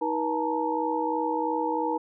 sine tone cluster, 316.6 / 480.9 / 866 / 929 Hz, D#4 / B4 / A5 / A#5, +30 / -46 / -28 / -6 cents, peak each -30 dBFS, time 0.01-1.98 s, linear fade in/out 10 ms, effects none

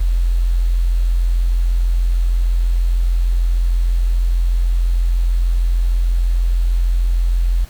sine tone with quantisation, 43.19 Hz, F1, 18 cents flat, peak -12 dBFS, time 0-7.65 s, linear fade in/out 10 ms, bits 7, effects pink hiss -44 dBFS RMS until 7.69 s

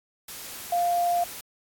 sine tone in noise, 698.5 Hz, F5, in tune, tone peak -21 dBFS, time 0.72-1.24 s, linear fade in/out 5 ms, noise white, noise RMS -39 dBFS, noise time 0.28-1.41 s, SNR +15 dB, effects AAC 64 kbps

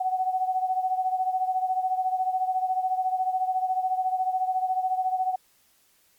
sine beating tone pair, 744 / 758 Hz, F#5 / F#5, +9 / +42 cents, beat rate 14 Hz, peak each -24 / -29 dBFS, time 0-5.36 s, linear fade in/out 10 ms, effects white hiss -63 dBFS RMS until 6.18 s + MP3 96 kbps

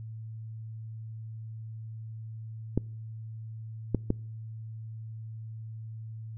clicks, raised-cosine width 3 ms, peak -12 dBFS, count 3, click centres 2.776 / 3.947 / 4.104 s, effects noise-tail reverb RT60 0.6 s tail -26 dB re dry + added 111 Hz sine -38 dBFS peak until 6.37 s

